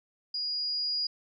sine tone with level ramp, 4878 Hz, D#8, 35 cents flat, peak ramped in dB -30 to -27 dBFS, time 0.34-1.07 s, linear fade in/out 5 ms, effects none

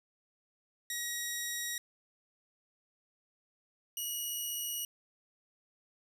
10% pulse tone pair in turn, 1900 / 2906 Hz, A#6 / F#7, +33 / -32 cents, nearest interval perfect fifth, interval 735 cents, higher second, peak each -26 / -27 dBFS, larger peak first, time 0.9-1.78 / 3.97-4.85 s, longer neither, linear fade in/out 2 ms, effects 11-bit

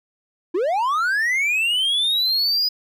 triangle linear sweep, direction up, 316.9 to 4992 Hz, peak -16 dBFS, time 0.54-2.69 s, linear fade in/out 10 ms, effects none

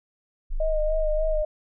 sine tone, 25.46 Hz, G#0, 33 cents flat, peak -23 dBFS, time 0.5-1.43 s, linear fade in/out 20 ms
sine tone with vibrato, 622.3 Hz, D#5, in tune, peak -23 dBFS, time 0.6-1.45 s, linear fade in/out 5 ms, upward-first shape sine, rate 3.4 Hz, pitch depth 32 cents each way
effects none

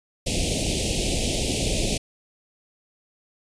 pink band-stop noise, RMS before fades -24 dBFS, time 0.26-1.98 s, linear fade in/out 10 ms, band 690 to 2400 Hz, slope 48 dB/octave, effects resampled to 22050 Hz

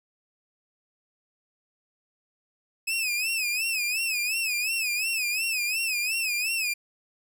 sawtooth tone with vibrato, 2556 Hz, D#7, 46 cents sharp, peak -22 dBFS, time 2.87-6.74 s, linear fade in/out 10 ms, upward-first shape sine, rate 2.8 Hz, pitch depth 120 cents each way, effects none

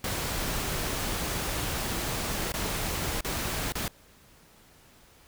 pink noise with dropouts, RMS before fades -31 dBFS, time 0.04-3.88 s, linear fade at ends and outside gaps 2 ms, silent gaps 2.521-2.539 / 3.208-3.246 / 3.722-3.753 s, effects pink hiss -57 dBFS RMS until 5.27 s

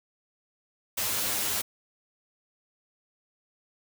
white noise with comb filter, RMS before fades -29 dBFS, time 0.97-1.62 s, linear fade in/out 10 ms, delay 9.7 ms, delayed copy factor +1, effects none

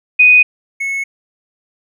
sine / triangle tone pair in turn, 2489 / 2195 Hz, D#7 / C#7, 0 / -18 cents, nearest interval major second, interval 218 cents, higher first, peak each -4 / -15 dBFS, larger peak first, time 0.19-0.43 / 0.8-1.04 s, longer neither, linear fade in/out 10 ms, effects none

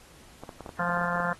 clicks, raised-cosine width 1 ms, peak -26 dBFS, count 10, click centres 0.436 / 0.492 / 0.607 / 0.662 / 0.692 / 0.893 / 0.975 / 1.014 / 1.161 / 1.201 s
harmonic tone, 174.61 Hz, F3, in tune, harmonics 1 / 3 / 4 / 5 / 6 / 7 / 8 / 9 / 10, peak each -35 / -37 / -35 / -38 / -33 / -39 / -33 / -39 / -38 dBFS, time 0.79-1.33 s, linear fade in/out 2 ms
effects pink hiss -54 dBFS RMS until 1.39 s + AAC 32 kbps

